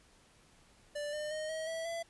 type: tone with pitch steps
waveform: square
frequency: 587.3 / 603.1 / 619.4 / 636 / 653.2 / 670.7 Hz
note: D5 / D5 / D#5 / D#5 / E5 / E5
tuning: 0 / +46 / -8 / +38 / -16 / +30 cents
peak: -37 dBFS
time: 0.95-2.03 s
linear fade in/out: 10 ms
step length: 180 ms
effects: pink hiss -64 dBFS RMS until 2.09 s + resampled to 24000 Hz